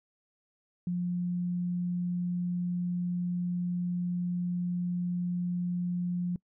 sine tone, 177 Hz, F3, 23 cents sharp, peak -28 dBFS, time 0.87-6.36 s, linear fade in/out 2 ms, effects noise-tail reverb RT60 0.1 s tail -24 dB re dry

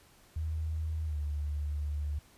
sine tone with pitch glide, 79 to 73.71 Hz, D#2 to D2, +27 to +7 cents, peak -31 dBFS, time 0.36-2.19 s, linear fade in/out 5 ms, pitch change -120 cents, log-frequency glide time 1.05-1.18 s, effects pink hiss -61 dBFS RMS until 2.37 s + resampled to 32000 Hz

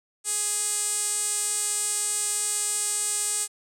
sawtooth tone with band-pass filter, 415.3 Hz, G#4, in tune, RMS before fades -27 dBFS, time 0.24-3.48 s, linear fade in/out 50 ms, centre 8400 Hz, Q 5.7, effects none

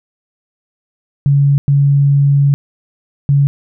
sine tone bursts at uneven times, 141 Hz, C#3, 30 cents sharp, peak -7 dBFS, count 3, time 1.26-1.58 / 1.68-2.54 / 3.29-3.47 s, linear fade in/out 0 ms, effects none

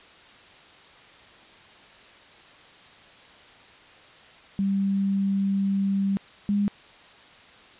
sine tone pair in turn, 196.4 / 203.4 Hz, G3 / G#3, +4 / -36 cents, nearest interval minor second, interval 60 cents, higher second, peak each -21 / -20 dBFS, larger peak second, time 4.59-6.17 / 6.49-6.68 s, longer first, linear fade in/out 0 ms, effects white hiss -50 dBFS RMS until 7.79 s + resampled to 8000 Hz

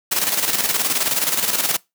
white noise with tremolo, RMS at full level -18 dBFS, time 0.11-1.77 s, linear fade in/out 10 ms, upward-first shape square, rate 19 Hz, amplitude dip 55%, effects noise-tail reverb RT60 0.2 s tail -23 dB re dry + high-pass 150 Hz 12 dB/octave

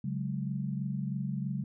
sine chord, C# suspended fourth, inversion none, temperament just, 138.59 / 184.79 / 207.9 Hz, C#3 / F#3 / G#3, 0 / -2 / +2 cents, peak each -34 / -36 / -37 dBFS, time 0.04-1.64 s, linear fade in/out 5 ms, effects none

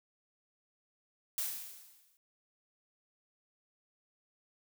blue noise with exponential decay, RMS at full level -33 dBFS, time 1.38-2.17 s, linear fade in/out 1 ms, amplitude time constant 170 ms, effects none

